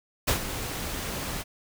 pink noise with ADSR envelope, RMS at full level -22 dBFS, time 0.27-1.44 s, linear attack 15 ms, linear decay 100 ms, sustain -11 dB, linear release 34 ms, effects none

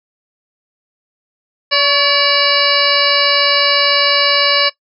harmonic tone with a mistuned harmonic, 574 Hz, D5, 40 cents flat, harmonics 1 / 2 / 3 / 4 / 5 / 7 / 8 / 9, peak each -18 / -18 / -18 / -18 / -18 / -18 / -18 / -18 dBFS, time 1.71-4.7 s, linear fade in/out 20 ms, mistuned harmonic 2, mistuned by -42 cents, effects noise-tail reverb RT60 0.1 s tail -18 dB re dry

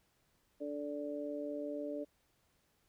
harmonic tone, 146 Hz, D3, 10 cents flat, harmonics 2 / 3 / 4, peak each -41 / -45 / -41 dBFS, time 0.6-2.05 s, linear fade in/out 20 ms, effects pink hiss -75 dBFS RMS until 2.88 s

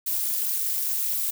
violet noise with amplitude modulation, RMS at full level -22 dBFS, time 0.06-1.31 s, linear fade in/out 10 ms, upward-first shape sine, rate 253 Hz, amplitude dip 100%, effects none

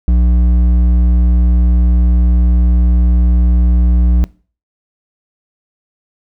sine tone with hard clipping, 60 Hz, B1, 49 cents flat, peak -9 dBFS, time 0.08-4.24 s, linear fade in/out 0 ms, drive 8 dB, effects noise-tail reverb RT60 0.4 s tail -22 dB re dry

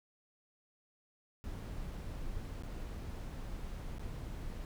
brown noise with dropouts, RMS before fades -42 dBFS, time 1.44-4.65 s, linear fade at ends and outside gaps 0 ms, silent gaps 2.623-2.635 / 3.983-3.995 s, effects none

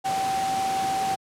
sine tone in noise, 772 Hz, G5, 27 cents flat, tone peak -23 dBFS, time 0.04-1.16 s, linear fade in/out 20 ms, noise pink, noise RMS -32 dBFS, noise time 0.04-1.16 s, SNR +6 dB, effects high-pass 150 Hz 12 dB/octave + low-pass 10000 Hz 12 dB/octave

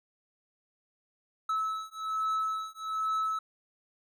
triangle beating tone pair, 1300 / 1301.2 Hz, E6 / E6, -24 / -23 cents, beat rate 1.2 Hz, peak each -31 dBFS, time 1.49-3.39 s, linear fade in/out 5 ms, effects none

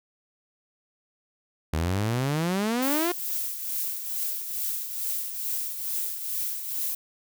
sawtooth exponential sweep, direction up, 75.3 to 361.5 Hz, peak -20 dBFS, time 1.73-3.12 s, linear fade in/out 5 ms
violet noise with tremolo, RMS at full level -28 dBFS, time 2.82-6.95 s, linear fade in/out 5 ms, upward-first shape triangle, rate 2.3 Hz, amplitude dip 60%
effects none

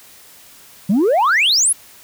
sine exponential sweep, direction up, 177.6 to 11470 Hz, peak -9 dBFS, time 0.89-1.73 s, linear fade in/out 10 ms, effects tanh soft clip ceiling -10 dBFS + white hiss -44 dBFS RMS until 2.03 s

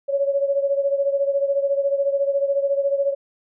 sine beating tone pair, 554.4 / 568.4 Hz, C#5 / C#5, 0 / +43 cents, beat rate 14 Hz, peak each -19 / -24 dBFS, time 0.08-3.15 s, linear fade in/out 20 ms, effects none

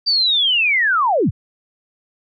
sine linear sweep, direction down, 4699 to 56.1 Hz, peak -13 dBFS, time 0.06-1.31 s, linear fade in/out 20 ms, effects none

